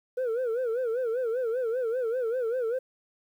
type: tone with vibrato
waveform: sine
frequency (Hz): 480.4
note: B4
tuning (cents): -48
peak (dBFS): -23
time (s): 0.17-2.79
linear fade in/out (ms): 10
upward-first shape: sine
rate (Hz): 5.1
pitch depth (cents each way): 140
effects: tanh soft clip ceiling -25 dBFS + 10-bit